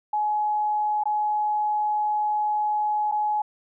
sine tone with dropouts, 844 Hz, G#5, 28 cents sharp, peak -21 dBFS, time 0.13-3.42 s, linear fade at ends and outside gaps 5 ms, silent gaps 1.037-1.055 / 3.115-3.121 s, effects none

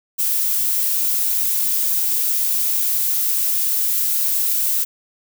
violet noise, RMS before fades -19 dBFS, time 0.18-4.85 s, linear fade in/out 20 ms, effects none

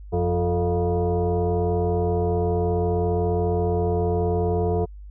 sine tone with frequency modulation, 174.61 Hz, F3, in tune, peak -19 dBFS, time 0.12-4.86 s, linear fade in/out 20 ms, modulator 264 Hz, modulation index 1.8, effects added 50 Hz sine -37 dBFS peak until 5.1 s

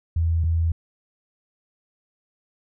sine tone pair in turn, 82.6 / 82.6 Hz, E2 / E2, +4 / +4 cents, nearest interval unison, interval 0 cents, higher neither, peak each -18 dBFS, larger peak neither, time 0.16-0.44 / 0.44-0.72 s, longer neither, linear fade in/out 5 ms, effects none

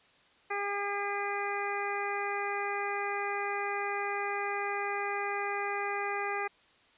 harmonic tone, 404.3 Hz, G#4, 46 cents flat, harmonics 1 / 2 / 3 / 4 / 5 / 6, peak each -37 / -36 / -38 / -40 / -38 / -41 dBFS, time 0.5-6.48 s, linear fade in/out 10 ms, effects white hiss -63 dBFS RMS until 6.97 s + resampled to 8000 Hz

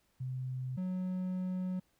sine / triangle tone pair in turn, 128.7 / 184.12 Hz, C3 / F#3, -28 / -8 cents, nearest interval tritone, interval 620 cents, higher second, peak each -35 / -31 dBFS, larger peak second, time 0.2-0.77 / 0.77-1.8 s, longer second, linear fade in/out 10 ms, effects pink hiss -74 dBFS RMS until 1.99 s

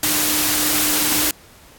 sine tone in noise, 302.4 Hz, D#4, 49 cents flat, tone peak -27 dBFS, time 0.03-1.31 s, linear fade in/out 2 ms, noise white, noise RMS -18 dBFS, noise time 0.03-1.31 s, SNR -12 dB, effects pink hiss -47 dBFS RMS until 1.78 s + AAC 64 kbps

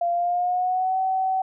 sine tone with pitch glide, 691 to 757.9 Hz, F5 to F#5, -19 to +41 cents, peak -20 dBFS, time 0.01-1.42 s, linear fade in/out 5 ms, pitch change +160 cents, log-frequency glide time 0.11-0.98 s, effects none

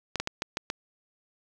clicks, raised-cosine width 0.2 ms, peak -12 dBFS, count 6, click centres 0.157 / 0.2 / 0.274 / 0.421 / 0.571 / 0.701 s, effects none

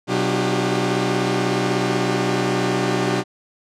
sawtooth tone cluster, 127.5 / 188.7 / 301.1 / 361.3 / 397.8 Hz, C3 / F#3 / D4 / F#4 / G4, -44 / +34 / +43 / -41 / +25 cents, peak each -21 dBFS, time 0.07-3.24 s, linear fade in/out 50 ms, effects low-pass 7000 Hz 12 dB/octave

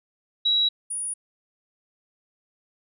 sine tone pair in turn, 3881 / 9678 Hz, B7 / D#9, -31 / -49 cents, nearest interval octave + major third, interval 1582 cents, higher second, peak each -18 / -27 dBFS, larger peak first, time 0.45-0.69 / 0.9-1.14 s, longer neither, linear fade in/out 10 ms, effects none

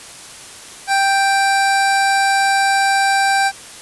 25% pulse tone, 785 Hz, G5, 2 cents sharp, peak -9 dBFS, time 0.87-3.52 s, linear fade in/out 50 ms, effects white hiss -36 dBFS RMS until 3.81 s + resampled to 24000 Hz

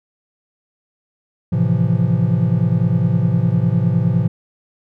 triangle chord, F major seventh, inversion first, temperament equal, 110 / 130.81 / 164.81 / 174.61 Hz, A2 / C3 / E3 / F3, 0 / 0 / 0 / 0 cents, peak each -17 dBFS, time 1.52-4.28 s, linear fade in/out 10 ms, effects none

